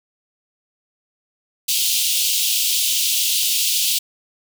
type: high-pass noise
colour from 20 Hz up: pink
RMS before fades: -19 dBFS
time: 1.68-3.99 s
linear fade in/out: 10 ms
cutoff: 2800 Hz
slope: 48 dB/octave
effects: none